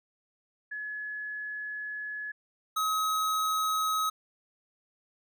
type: tone pair in turn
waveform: sine / square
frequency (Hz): 1700 / 1273.6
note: G#6 / D#6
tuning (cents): +40 / +40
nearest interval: perfect fourth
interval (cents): 500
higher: first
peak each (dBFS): -34 / -27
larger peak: second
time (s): 0.71-2.32 / 2.76-4.1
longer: first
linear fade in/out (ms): 10
effects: none